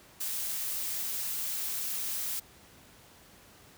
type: noise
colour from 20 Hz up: blue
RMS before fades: -34 dBFS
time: 0.2-2.4 s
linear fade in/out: 10 ms
effects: pink hiss -56 dBFS RMS until 3.77 s + high-pass 60 Hz 12 dB/octave